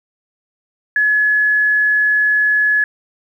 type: tone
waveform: sine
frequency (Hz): 1700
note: G#6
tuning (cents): +40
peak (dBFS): -11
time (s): 0.96-2.84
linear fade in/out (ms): 2
effects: 8-bit